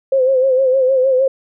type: tone with vibrato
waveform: sine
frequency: 523.3 Hz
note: C5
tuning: in tune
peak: -10 dBFS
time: 0.12-1.28 s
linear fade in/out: 5 ms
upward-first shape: sine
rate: 6.5 Hz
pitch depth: 60 cents each way
effects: none